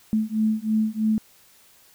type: beating tone pair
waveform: sine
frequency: 216.1 / 219.2 Hz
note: A3 / A3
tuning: -31 / -6 cents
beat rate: 3.1 Hz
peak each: -23 / -23 dBFS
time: 0.13-1.18 s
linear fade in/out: 0 ms
effects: white hiss -55 dBFS RMS until 1.94 s